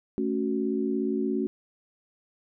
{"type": "chord", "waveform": "sine", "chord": "F# minor", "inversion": "first", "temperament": "equal", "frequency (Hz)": [220, 277.2, 370], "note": ["A3", "C#4", "F#4"], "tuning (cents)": [0, 0, 0], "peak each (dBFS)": -29, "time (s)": [0.18, 1.47], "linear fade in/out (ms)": 0, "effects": []}